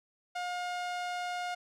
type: tone with low-pass filter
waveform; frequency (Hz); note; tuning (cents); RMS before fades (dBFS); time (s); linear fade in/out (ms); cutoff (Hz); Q
sawtooth; 714; F5; +38; -36; 0.35-1.55; 10; 6800; 0.5
effects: none